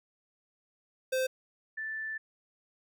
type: tone pair in turn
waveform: square / sine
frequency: 519 / 1760.9 Hz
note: C5 / A6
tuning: -14 / +1 cents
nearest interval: octave + major sixth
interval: 2115 cents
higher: second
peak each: -28 / -34 dBFS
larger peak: first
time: 1.12-1.27 / 1.77-2.18 s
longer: second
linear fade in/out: 10 ms
effects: none